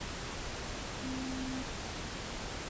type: tone in noise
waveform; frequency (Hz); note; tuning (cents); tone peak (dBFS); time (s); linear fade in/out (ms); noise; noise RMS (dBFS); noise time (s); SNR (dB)
sine; 260; C4; -11; -37; 1.03-1.63; 10; pink; -40; 0-2.69; 0
effects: resampled to 16000 Hz